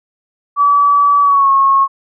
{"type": "tone with pitch glide", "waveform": "sine", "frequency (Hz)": [1147, 1091.4], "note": ["D6", "C#6"], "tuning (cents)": [-41, -27], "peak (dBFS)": -7, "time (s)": [0.56, 1.88], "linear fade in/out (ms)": 50, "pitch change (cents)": -86, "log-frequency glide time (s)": [1.22, 1.5], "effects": []}